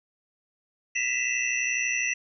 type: tone cluster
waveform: sine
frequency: 1941 / 2013 / 2596 / 2718 / 5900 Hz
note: B6 / B6 / E7 / F7 / F#8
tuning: -31 / +33 / -27 / -48 / -6 cents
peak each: -34 / -32 / -30 / -29 / -32 dBFS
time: 0.95-2.14 s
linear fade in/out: 10 ms
effects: none